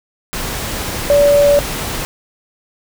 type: tone in noise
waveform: sine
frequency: 575 Hz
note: D5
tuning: 37 cents flat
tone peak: -7 dBFS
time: 1.1-1.59 s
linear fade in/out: 0 ms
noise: pink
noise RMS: -22 dBFS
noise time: 0.33-2.05 s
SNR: +12 dB
effects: none